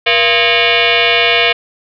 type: tone with frequency modulation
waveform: sine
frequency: 103.83 Hz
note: G#2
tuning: in tune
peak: -8 dBFS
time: 0.06-1.53 s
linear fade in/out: 10 ms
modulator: 580 Hz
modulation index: 5.6
effects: none